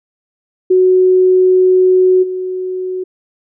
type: tone with level steps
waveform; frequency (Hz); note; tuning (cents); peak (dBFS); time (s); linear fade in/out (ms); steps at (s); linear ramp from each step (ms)
sine; 370; F#4; 0; -6 / -17; 0.7-3.04; 10; 2.22; 20
effects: none